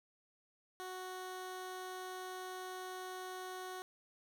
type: tone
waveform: 15% pulse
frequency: 370 Hz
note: F#4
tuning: in tune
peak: -37 dBFS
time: 0.8-3.82 s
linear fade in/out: 0 ms
effects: none